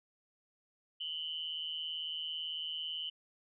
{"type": "tone with amplitude modulation", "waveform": "sine", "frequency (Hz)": 3000, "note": "F#7", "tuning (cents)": 23, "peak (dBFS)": -33, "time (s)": [1, 3.1], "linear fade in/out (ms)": 10, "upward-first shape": "sine", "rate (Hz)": 158, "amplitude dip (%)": 85, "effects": []}